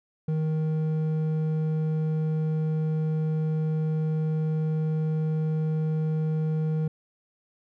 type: tone with hard clipping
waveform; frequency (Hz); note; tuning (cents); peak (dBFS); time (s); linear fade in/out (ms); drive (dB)
sine; 156.7; D#3; +13; -25; 0.28-6.88; 5; 6
effects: none